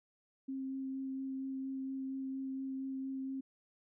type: tone with vibrato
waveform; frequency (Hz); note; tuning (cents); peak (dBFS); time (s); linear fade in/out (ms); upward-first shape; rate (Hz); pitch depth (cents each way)
sine; 266.6; C4; +33; -37; 0.48-3.41; 10; sine; 4.3; 9
effects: none